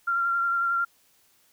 sine tone with vibrato, 1379 Hz, F6, 22 cents flat, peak -22 dBFS, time 0.07-0.85 s, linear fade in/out 10 ms, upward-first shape triangle, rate 11 Hz, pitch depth 22 cents each way, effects white hiss -63 dBFS RMS until 1.52 s

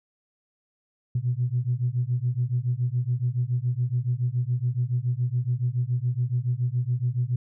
sine beating tone pair, 119.8 / 126.9 Hz, A#2 / B2, +48 / +47 cents, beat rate 7.1 Hz, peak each -25 dBFS, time 1.15-7.36 s, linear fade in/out 5 ms, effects tanh soft clip ceiling -15 dBFS

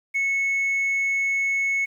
sine tone, 2200 Hz, C#7, 14 cents flat, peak -18 dBFS, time 0.14-1.86 s, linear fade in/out 20 ms, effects tanh soft clip ceiling -19 dBFS + 9-bit

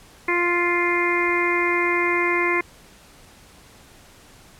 harmonic tone, 349.2 Hz, F4, in tune, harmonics 1 / 2 / 3 / 4 / 5 / 6 / 7, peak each -23 / -34 / -25 / -34 / -29 / -22 / -31 dBFS, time 0.28-2.61 s, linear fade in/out 5 ms, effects pink hiss -49 dBFS RMS until 4.59 s + low-pass 12000 Hz 12 dB/octave

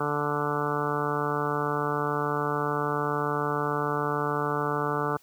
harmonic tone, 146.83 Hz, D3, in tune, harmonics 1 / 2 / 3 / 4 / 5 / 6 / 7 / 8 / 9 / 10, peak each -33 / -35 / -31 / -37 / -37 / -34 / -37 / -32 / -35 / -37 dBFS, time 0-5.17 s, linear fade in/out 5 ms, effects white hiss -60 dBFS RMS until 5.22 s + high-pass 80 Hz 12 dB/octave

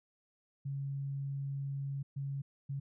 sine tone bursts at uneven times, 138.59 Hz, C#3, in tune, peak -35 dBFS, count 3, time 0.65-2.03 / 2.16-2.42 / 2.69-2.8 s, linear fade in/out 10 ms, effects none

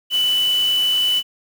sine tone in noise, 2983 Hz, F#7, 13 cents sharp, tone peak -15 dBFS, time 0.1-1.23 s, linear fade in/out 50 ms, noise white, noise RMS -32 dBFS, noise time 0.1-1.23 s, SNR +14 dB, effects none

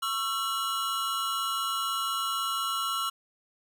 square tone cluster, 1104 / 1342 / 2912 Hz, C#6 / E6 / F#7, -7 / +31 / -28 cents, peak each -35 / -31 / -35 dBFS, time 0.02-3.1 s, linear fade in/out 10 ms, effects none

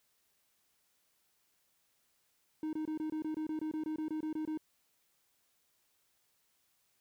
triangle tone bursts, 311.1 Hz, D#4, in tune, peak -32 dBFS, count 16, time 2.63-4.575 s, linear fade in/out 2 ms, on 100 ms, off 23 ms, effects white hiss -75 dBFS RMS until 7 s

